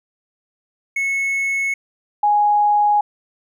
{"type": "tone pair in turn", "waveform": ["triangle", "sine"], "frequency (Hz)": [2195, 830.3], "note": ["C#7", "G#5"], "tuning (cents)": [-18, -1], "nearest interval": "octave + perfect fourth", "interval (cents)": 1683, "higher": "first", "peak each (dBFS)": [-16, -12], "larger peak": "second", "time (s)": [[0.96, 1.74], [2.23, 3.01]], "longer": "neither", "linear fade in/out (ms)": 5, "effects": []}